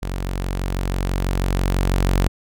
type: tone with level ramp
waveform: sawtooth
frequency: 46.1 Hz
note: F#1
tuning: 6 cents flat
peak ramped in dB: -20 to -11 dBFS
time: 0.02-2.28 s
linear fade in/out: 10 ms
effects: none